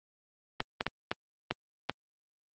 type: clicks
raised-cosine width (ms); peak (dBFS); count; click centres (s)
0.3; -12; 6; 0.604 / 0.809 / 0.866 / 1.115 / 1.51 / 1.896
effects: high-pass 100 Hz 12 dB/octave + Opus 24 kbps